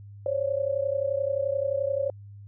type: tone pair together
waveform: sine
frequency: 537.5 / 569 Hz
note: C5 / C#5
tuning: +47 / +45 cents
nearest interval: minor second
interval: 98 cents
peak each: -27 dBFS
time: 0.26-2.1 s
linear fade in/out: 2 ms
effects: added 101 Hz sine -42 dBFS peak until 2.47 s